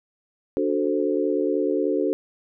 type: chord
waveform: sine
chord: D dominant seventh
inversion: none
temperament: equal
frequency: 293.7 / 370 / 440 / 523.3 Hz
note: D4 / F#4 / A4 / C5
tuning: 0 / 0 / 0 / 0 cents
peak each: -25 / -25 / -25 / -28 dBFS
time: 0.57-2.13 s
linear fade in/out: 0 ms
effects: none